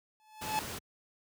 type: tone with exponential growth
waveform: 45% pulse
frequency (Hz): 863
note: A5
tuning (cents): -34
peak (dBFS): -27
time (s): 0.2-0.59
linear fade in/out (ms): 0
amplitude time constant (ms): 84
type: noise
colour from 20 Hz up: pink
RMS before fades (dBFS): -40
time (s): 0.41-0.79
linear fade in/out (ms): 10
effects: high-pass 80 Hz 12 dB/octave